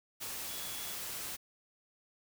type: tone in noise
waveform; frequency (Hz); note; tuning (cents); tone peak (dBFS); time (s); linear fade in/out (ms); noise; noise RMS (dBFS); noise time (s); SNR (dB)
sine; 3381; G#7; +30; -49; 0.48-0.96; 20; white; -41; 0.2-1.37; -11
effects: none